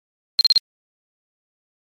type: tone bursts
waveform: sine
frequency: 4186 Hz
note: C8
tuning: in tune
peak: -9 dBFS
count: 4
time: 0.39-0.578 s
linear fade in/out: 0 ms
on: 20 ms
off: 36 ms
effects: MP3 96 kbps